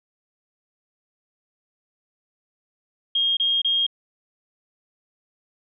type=tone bursts; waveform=sine; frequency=3239 Hz; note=G#7; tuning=44 cents flat; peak=-18 dBFS; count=3; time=3.15-3.866 s; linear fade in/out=5 ms; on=220 ms; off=28 ms; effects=none